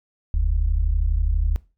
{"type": "tone pair together", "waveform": "sine", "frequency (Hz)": [41.21, 73.42], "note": ["E1", "D2"], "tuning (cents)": [0, 0], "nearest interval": "minor seventh", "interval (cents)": 1000, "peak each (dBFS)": [-18, -21], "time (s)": [0.34, 1.56], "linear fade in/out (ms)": 0, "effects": ["noise-tail reverb RT60 0.3 s tail -20 dB re dry", "tanh soft clip ceiling -11 dBFS"]}